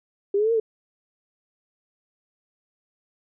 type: linear two-way sweep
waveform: sine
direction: up then down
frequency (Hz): 392 to 466.2 to 427.8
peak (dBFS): -18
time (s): 0.34-0.6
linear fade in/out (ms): 5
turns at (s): 0.53
effects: none